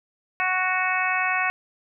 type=harmonic tone; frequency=370 Hz; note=F#4; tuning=in tune; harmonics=2 / 3 / 4 / 5 / 6 / 7; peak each=-28 / -28 / -28 / -28 / -28 / -28 dBFS; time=0.4-1.5 s; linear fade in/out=0 ms; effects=none